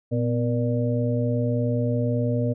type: harmonic tone with a mistuned harmonic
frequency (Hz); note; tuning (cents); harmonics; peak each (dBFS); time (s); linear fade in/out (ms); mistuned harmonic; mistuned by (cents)
118.5; A#2; +29; 1 / 2 / 4 / 5; -23 / -26 / -29 / -30; 0.11-2.54; 20; 2; +83
effects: none